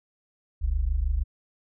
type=tone pair together; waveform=sine; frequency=42.19 / 68.4 Hz; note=E1 / C#2; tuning=+41 / -23 cents; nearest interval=minor sixth; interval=836 cents; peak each=-25 dBFS; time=0.61-1.24 s; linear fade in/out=20 ms; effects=none